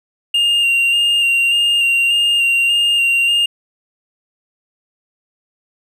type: tone with vibrato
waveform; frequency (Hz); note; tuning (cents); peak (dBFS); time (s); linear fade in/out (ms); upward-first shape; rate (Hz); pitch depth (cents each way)
triangle; 2794; F7; 0; -10; 0.34-3.46; 5; square; 1.7; 18
effects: none